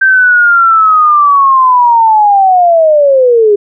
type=linear sweep; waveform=sine; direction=down; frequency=1568 to 400.9 Hz; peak=-3 dBFS; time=0.01-3.56 s; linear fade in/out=10 ms; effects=none